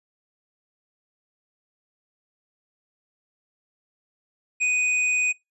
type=tone with tanh clipping; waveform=sine; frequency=2489 Hz; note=D#7; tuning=in tune; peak=-21 dBFS; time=4.6-5.33 s; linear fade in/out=20 ms; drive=18 dB; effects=noise-tail reverb RT60 0.2 s tail -24 dB re dry + resampled to 24000 Hz